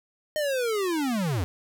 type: linear sweep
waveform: square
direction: down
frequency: 620 to 77.7 Hz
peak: -25 dBFS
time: 0.36-1.44 s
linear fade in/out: 0 ms
effects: none